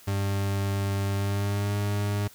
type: tone with pitch glide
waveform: 40% pulse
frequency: 99 to 102.25 Hz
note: G2 to G#2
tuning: +18 to -26 cents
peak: -24 dBFS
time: 0.07-2.28 s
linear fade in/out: 10 ms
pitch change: +56 cents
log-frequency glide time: 1.15-1.76 s
effects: white hiss -52 dBFS RMS until 2.34 s